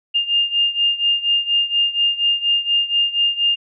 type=beating tone pair; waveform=sine; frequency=2812 / 2816.2 Hz; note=F7 / F7; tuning=+11 / +14 cents; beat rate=4.2 Hz; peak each=-17 / -20 dBFS; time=0.14-3.56 s; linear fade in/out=20 ms; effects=none